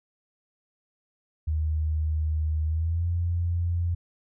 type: tone with pitch glide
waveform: sine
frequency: 77.78 to 86.3 Hz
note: D#2 to F2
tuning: 0 to -20 cents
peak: -23 dBFS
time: 1.47-3.95 s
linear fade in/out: 10 ms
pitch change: +180 cents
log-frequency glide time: 2.65-3.07 s
effects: none